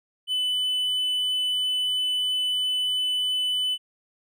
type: tone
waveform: triangle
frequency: 3001 Hz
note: F#7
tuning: 24 cents sharp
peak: -21 dBFS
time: 0.27-3.78 s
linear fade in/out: 50 ms
effects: none